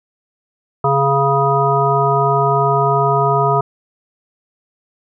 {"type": "harmonic tone", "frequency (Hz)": 138.59, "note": "C#3", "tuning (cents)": 0, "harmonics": [1, 3, 5, 7, 9], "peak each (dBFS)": [-18, -18, -18, -18, -18], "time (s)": [0.84, 3.61], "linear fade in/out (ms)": 5, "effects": []}